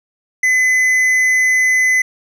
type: tone with tanh clipping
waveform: sine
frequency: 2025 Hz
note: B6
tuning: 43 cents sharp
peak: -12 dBFS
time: 0.43-2.02 s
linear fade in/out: 5 ms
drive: 9 dB
effects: none